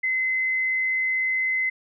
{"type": "tone", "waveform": "sine", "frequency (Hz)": 2049, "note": "C7", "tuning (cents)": -37, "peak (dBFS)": -21, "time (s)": [0.03, 1.7], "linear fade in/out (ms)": 10, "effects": []}